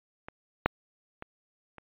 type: clicks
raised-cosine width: 0.5 ms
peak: -25 / -6 / -24 / -30 dBFS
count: 4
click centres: 0.285 / 0.66 / 1.224 / 1.783 s
effects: resampled to 8000 Hz